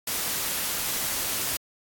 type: noise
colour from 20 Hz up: white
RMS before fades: -28 dBFS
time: 0.07-1.57 s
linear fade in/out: 5 ms
effects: AAC 64 kbps